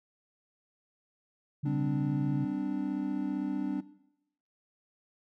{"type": "tone with vibrato", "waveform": "sine", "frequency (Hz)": 141, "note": "C#3", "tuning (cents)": 30, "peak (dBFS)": -29, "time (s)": [1.63, 2.45], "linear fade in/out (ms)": 10, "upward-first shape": "triangle", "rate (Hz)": 15, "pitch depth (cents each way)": 71}
{"type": "chord", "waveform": "triangle", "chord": "G suspended fourth", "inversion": "none", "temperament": "equal with one note detuned", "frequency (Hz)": [196, 258.2, 293.7], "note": ["G3", "C4", "D4"], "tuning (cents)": [0, -23, 0], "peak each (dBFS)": [-35, -34, -30], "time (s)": [1.65, 3.81], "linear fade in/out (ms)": 10}
{"effects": ["noise-tail reverb RT60 0.8 s tail -17 dB re dry"]}